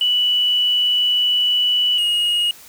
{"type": "tone pair in turn", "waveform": ["sine", "triangle"], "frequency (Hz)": [2958, 2877], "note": ["F#7", "F#7"], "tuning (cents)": [-1, -49], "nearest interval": "unison", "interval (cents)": 48, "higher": "first", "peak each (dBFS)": -14, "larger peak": "neither", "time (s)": [[0.01, 1.98], [1.98, 2.51]], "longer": "first", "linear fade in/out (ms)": 2, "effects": ["white hiss -43 dBFS RMS until 2.68 s"]}